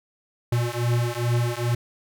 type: beating tone pair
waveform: square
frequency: 118.5 / 120.9 Hz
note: A#2 / B2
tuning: +29 / -36 cents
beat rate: 2.4 Hz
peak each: -25 dBFS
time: 0.52-1.75 s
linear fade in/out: 5 ms
effects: none